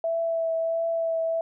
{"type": "tone with vibrato", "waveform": "sine", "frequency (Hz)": 659.3, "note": "E5", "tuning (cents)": 0, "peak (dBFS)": -23, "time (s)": [0.04, 1.41], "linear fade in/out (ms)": 2, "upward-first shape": "triangle", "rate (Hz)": 1.5, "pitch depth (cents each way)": 17, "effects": []}